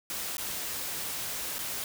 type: noise with dropouts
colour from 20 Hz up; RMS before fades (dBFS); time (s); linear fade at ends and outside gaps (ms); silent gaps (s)
white; -35; 0.1-1.84; 1; 0.369-0.381 / 1.584-1.59
effects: none